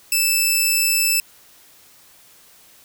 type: tone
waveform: 10% pulse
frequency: 2637 Hz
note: E7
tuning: in tune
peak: -7 dBFS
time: 0.12-1.2 s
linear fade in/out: 2 ms
effects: white hiss -50 dBFS RMS until 2.84 s